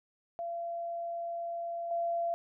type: tone with level steps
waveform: sine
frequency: 682 Hz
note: F5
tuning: 41 cents flat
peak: -34 / -29 dBFS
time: 0.39-2.34 s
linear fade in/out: 0 ms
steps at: 1.91 s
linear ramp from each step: 2 ms
effects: none